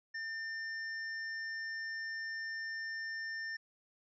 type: tone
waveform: square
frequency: 1800 Hz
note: A6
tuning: 39 cents sharp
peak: -39 dBFS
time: 0.14-3.57 s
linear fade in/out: 10 ms
effects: resampled to 16000 Hz